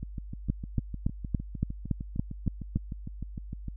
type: two click trains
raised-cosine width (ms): 5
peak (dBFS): -14 / -24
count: 9 / 25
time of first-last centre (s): 0.5-2.76 / 0.03-3.683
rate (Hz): 3.54 / 6.57
effects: added 50 Hz sine -39 dBFS peak until 3.76 s